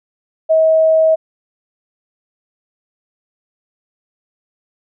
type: tone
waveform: sine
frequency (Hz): 639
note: D#5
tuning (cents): +46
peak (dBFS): -8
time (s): 0.49-1.16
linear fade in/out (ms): 20
effects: none